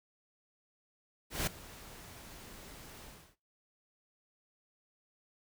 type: noise with ADSR envelope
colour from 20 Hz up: pink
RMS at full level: -31 dBFS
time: 1.3-3.36 s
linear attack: 170 ms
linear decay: 7 ms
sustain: -20 dB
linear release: 320 ms
effects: noise-tail reverb RT60 0.3 s tail -21 dB re dry